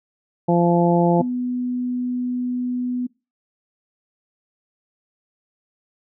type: harmonic tone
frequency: 172.4 Hz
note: F3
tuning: 22 cents flat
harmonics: 1 / 2 / 3 / 4 / 5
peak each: -17 / -20 / -22 / -23 / -24 dBFS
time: 0.48-1.22 s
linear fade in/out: 10 ms
type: tone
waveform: sine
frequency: 248.1 Hz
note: B3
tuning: 8 cents sharp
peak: -21 dBFS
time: 1.19-3.07 s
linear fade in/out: 10 ms
effects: noise-tail reverb RT60 0.3 s tail -24 dB re dry